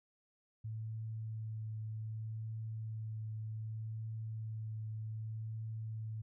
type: tone with vibrato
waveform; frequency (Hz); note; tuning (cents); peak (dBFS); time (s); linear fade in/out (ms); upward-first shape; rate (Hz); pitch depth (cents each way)
sine; 110; A2; 0; -39; 0.64-6.22; 10; triangle; 0.65; 15
effects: none